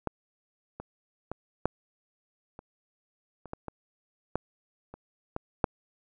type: clicks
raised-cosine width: 1 ms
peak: -15 / -24 / -20 / -10 / -29 / -29 / -21 / -22 / -13 / -29 / -18 / -8 dBFS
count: 12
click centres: 0.073 / 0.8 / 1.316 / 1.656 / 2.591 / 3.457 / 3.534 / 3.683 / 4.356 / 4.94 / 5.364 / 5.642 s
effects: none